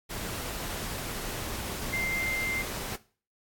sine tone in noise, 2093 Hz, C7, in tune, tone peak -28 dBFS, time 1.92-2.63 s, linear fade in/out 20 ms, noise pink, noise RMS -36 dBFS, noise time 0.09-2.97 s, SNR +5 dB, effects noise-tail reverb RT60 0.4 s tail -18 dB re dry + AAC 64 kbps

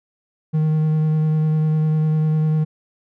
triangle tone with vibrato, 155.56 Hz, D#3, in tune, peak -13 dBFS, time 0.53-2.65 s, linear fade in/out 20 ms, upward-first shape triangle, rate 10 Hz, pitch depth 16 cents each way, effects none

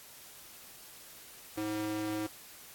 square tone with high-pass filter, 106.4 Hz, G#2, 42 cents sharp, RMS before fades -35 dBFS, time 1.57-2.27 s, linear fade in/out 10 ms, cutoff 270 Hz, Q 2.3, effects white hiss -52 dBFS RMS until 2.74 s + AAC 64 kbps

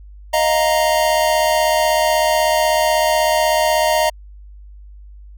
square chord, Eb suspended second, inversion none, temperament equal, 622.3 / 698.5 / 932.3 Hz, Eb5 / F5 / Bb5, 0 / 0 / 0 cents, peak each -17 / -21 / -19 dBFS, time 0.33-4.1 s, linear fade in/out 10 ms, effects added 50 Hz sine -36 dBFS peak until 5.37 s

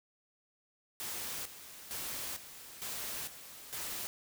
white noise with tremolo, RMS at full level -40 dBFS, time 1-4.07 s, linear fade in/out 0 ms, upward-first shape square, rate 1.1 Hz, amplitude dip 70%, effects none

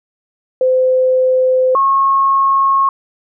sine tone pair in turn, 514 / 1089.1 Hz, C5 / C#6, -31 / -31 cents, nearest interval octave + minor second, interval 1300 cents, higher second, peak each -9 dBFS, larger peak neither, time 0.61-1.75 / 1.75-2.89 s, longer neither, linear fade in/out 2 ms, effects none

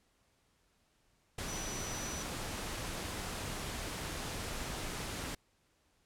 sine tone in noise, 5920 Hz, F#8, in tune, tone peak -43 dBFS, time 1.48-2.23 s, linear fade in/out 5 ms, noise pink, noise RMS -40 dBFS, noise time 1.38-5.35 s, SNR -6 dB, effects pink hiss -73 dBFS RMS until 6.05 s + low-pass 11000 Hz 12 dB/octave

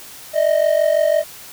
triangle ring-modulated tone, 621 Hz, D#5, 3 cents flat, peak -8 dBFS, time 0.33-1.24 s, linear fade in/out 50 ms, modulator 23 Hz, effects white hiss -38 dBFS RMS until 1.52 s

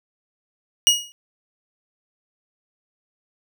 25% pulse tone with exponential decay, 2892 Hz, F#7, 40 cents flat, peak -5 dBFS, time 0.87-1.12 s, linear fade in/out 0 ms, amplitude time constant 54 ms, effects none

